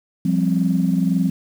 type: chord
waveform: sine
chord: F suspended second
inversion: none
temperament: just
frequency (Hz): 174.61 / 196.44 / 261.9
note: F3 / G3 / C4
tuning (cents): 0 / +4 / +2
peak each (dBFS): -18 / -20 / -21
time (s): 0.25-1.3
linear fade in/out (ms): 5
effects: tanh soft clip ceiling -6 dBFS + 7-bit